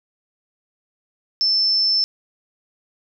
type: tone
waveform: sine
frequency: 5300 Hz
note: E8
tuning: 9 cents sharp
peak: -15 dBFS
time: 1.41-2.04 s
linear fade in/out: 0 ms
effects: none